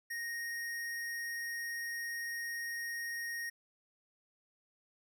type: tone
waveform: square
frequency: 1864.7 Hz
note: A#6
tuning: in tune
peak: -38 dBFS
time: 0.1-3.5 s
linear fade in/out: 10 ms
effects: none